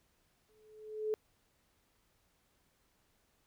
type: tone with exponential growth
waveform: sine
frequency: 430.4 Hz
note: A4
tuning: 38 cents flat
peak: -29 dBFS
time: 0.49-1.14 s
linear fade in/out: 0 ms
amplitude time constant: 140 ms
effects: pink hiss -74 dBFS RMS until 3.46 s